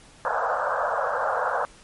pink band-pass noise, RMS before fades -25 dBFS, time 0.25-1.65 s, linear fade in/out 0 ms, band 490 to 1600 Hz, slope 96 dB/octave, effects pink hiss -51 dBFS RMS until 1.83 s + MP3 48 kbps

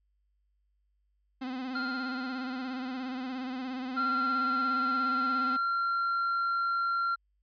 45% pulse tone with vibrato, 257.1 Hz, C4, 30 cents flat, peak -34 dBFS, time 1.41-5.57 s, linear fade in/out 10 ms, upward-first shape sine, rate 17 Hz, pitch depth 57 cents each way
square tone with exponential decay, 1396.9 Hz, F6, in tune, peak -32 dBFS, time 1.75-4.28 s, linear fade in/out 5 ms, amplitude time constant 550 ms
triangle tone, 1375 Hz, F6, 27 cents flat, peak -25 dBFS, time 3.96-7.16 s, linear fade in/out 20 ms
effects added 50 Hz sine -70 dBFS peak until 7.42 s + resampled to 11025 Hz

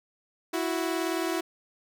sawtooth tone pair together, 329.6 / 368.6 Hz, E4 / F#4, 0 / -7 cents, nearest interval major second, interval 193 cents, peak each -25 / -27 dBFS, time 0.53-1.41 s, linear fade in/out 10 ms, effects none

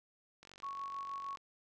click train, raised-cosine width 0.2 ms, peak -37 dBFS, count 45, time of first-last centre 0.43-1.372 s, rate 46.7 Hz
sine tone with tremolo, 1108.7 Hz, C#6, in tune, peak -38 dBFS, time 0.63-1.36 s, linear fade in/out 2 ms, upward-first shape triangle, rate 6.4 Hz, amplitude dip 35%
effects none

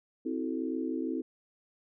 sine chord, F# half-diminished seventh, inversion second, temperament equal with one note detuned, 261.6 / 323.6 / 370 / 440 Hz, C4 / E4 / F#4 / A4, 0 / -32 / 0 / 0 cents, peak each -34 / -34 / -40 / -40 dBFS, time 0.25-1.22 s, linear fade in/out 10 ms, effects none

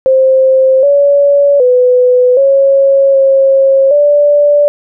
sine tone with pitch steps, 526 / 568 / 499.3 / 548 / 541 / 583 Hz, C5 / C#5 / B4 / C#5 / C#5 / D5, +9 / +42 / +19 / -20 / -42 / -13 cents, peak -4 dBFS, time 0.06-4.68 s, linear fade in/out 0 ms, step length 770 ms, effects none

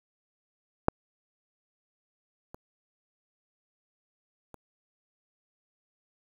clicks, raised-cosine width 1 ms, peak -6 / -28 / -30 dBFS, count 3, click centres 0.884 / 2.545 / 4.543 s, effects 8-bit

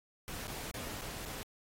pink noise with dropouts, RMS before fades -43 dBFS, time 0.28-1.43 s, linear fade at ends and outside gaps 0 ms, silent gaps 0.471-0.479 / 0.712-0.741 / 1.013-1.018 / 1.253-1.258 s, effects AAC 48 kbps

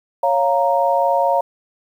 sine chord, Bb minor, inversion first, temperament equal, 554.4 / 698.5 / 932.3 Hz, Db5 / F5 / Bb5, 0 / 0 / 0 cents, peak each -18 dBFS, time 0.23-1.41 s, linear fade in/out 5 ms, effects 8-bit

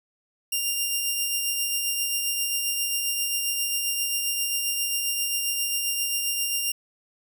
10% pulse tone with tremolo, 2794 Hz, F7, in tune, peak -14 dBFS, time 0.52-6.72 s, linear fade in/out 5 ms, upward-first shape triangle, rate 7.5 Hz, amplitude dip 35%, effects none

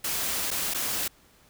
white noise with dropouts, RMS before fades -29 dBFS, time 0.04-1.08 s, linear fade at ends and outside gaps 5 ms, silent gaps 0.506-0.512 / 0.738-0.745 s, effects pink hiss -59 dBFS RMS until 1.49 s

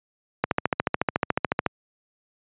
click train, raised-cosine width 0.5 ms, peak -5 dBFS, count 18, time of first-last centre 0.44-1.663 s, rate 13.9 Hz, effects high-pass 100 Hz 12 dB/octave + resampled to 8000 Hz

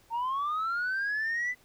sine linear sweep, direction up, 900 to 2013 Hz, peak -26 dBFS, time 0.1-1.55 s, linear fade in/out 50 ms, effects tanh soft clip ceiling -26 dBFS + pink hiss -62 dBFS RMS until 1.64 s

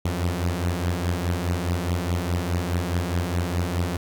sawtooth beating tone pair, 85.9 / 90.7 Hz, F2 / F#2, -28 / -34 cents, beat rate 4.8 Hz, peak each -21 / -23 dBFS, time 0.05-3.97 s, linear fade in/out 5 ms, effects none

